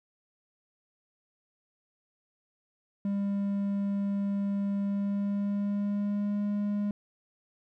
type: tone with pitch glide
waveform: triangle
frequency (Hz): 200 to 205.3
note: G3 to G#3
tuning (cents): +35 to -20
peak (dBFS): -25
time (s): 3.05-6.91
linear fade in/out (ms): 2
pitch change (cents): +45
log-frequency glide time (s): 4.86-6.41
effects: none